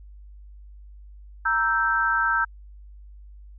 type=chord; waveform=sine; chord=E diminished; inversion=second; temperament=equal with one note detuned; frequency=932.3 / 1318.5 / 1562.6 Hz; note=Bb5 / E6 / G6; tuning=0 / 0 / -6 cents; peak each=-27 / -24 / -22 dBFS; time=1.45-2.45 s; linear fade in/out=10 ms; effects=added 50 Hz sine -42 dBFS peak until 3.58 s